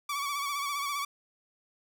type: tone with vibrato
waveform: sawtooth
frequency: 1139 Hz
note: C#6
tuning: 47 cents sharp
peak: -27 dBFS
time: 0.09-1.05 s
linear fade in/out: 5 ms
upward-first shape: sine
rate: 15 Hz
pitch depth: 51 cents each way
effects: none